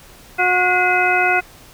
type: harmonic tone with a mistuned harmonic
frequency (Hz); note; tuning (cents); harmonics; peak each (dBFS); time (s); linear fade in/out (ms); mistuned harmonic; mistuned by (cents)
362.9; F#4; -34; 1 / 2 / 3 / 4 / 6 / 7; -23 / -18 / -29 / -18 / -21 / -20; 0.38-1.41; 20; 6; -100
effects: pink hiss -44 dBFS RMS until 1.73 s